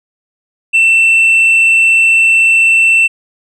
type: tone with tanh clipping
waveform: sine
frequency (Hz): 2681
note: E7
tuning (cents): +29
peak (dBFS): -6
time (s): 0.73-3.08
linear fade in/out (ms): 20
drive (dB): 2
effects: none